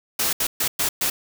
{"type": "noise bursts at uneven times", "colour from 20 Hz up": "white", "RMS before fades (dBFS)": -22, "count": 5, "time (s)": [[0.19, 0.33], [0.4, 0.47], [0.6, 0.68], [0.79, 0.89], [1.01, 1.1]], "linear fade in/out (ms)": 5, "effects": []}